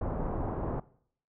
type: low-pass noise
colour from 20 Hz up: pink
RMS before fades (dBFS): -33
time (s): 0.01-0.8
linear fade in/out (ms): 5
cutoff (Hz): 1000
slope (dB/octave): 24
effects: noise-tail reverb RT60 0.6 s tail -20 dB re dry